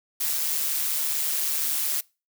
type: noise with amplitude modulation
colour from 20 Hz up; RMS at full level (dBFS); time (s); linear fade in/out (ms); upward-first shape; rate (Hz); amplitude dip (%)
blue; -24; 0.2-2.01; 10; sine; 149; 45
effects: noise-tail reverb RT60 0.3 s tail -24 dB re dry